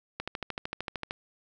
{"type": "click train", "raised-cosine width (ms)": 0.3, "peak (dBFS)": -17, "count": 13, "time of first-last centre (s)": [0.2, 1.109], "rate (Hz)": 13.2, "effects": []}